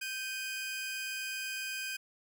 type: tone pair together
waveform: sawtooth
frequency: 1563 / 2481 Hz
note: G6 / D#7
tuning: -6 / -6 cents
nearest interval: minor sixth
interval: 800 cents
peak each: -36 / -35 dBFS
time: 0.01-1.97 s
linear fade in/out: 10 ms
effects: none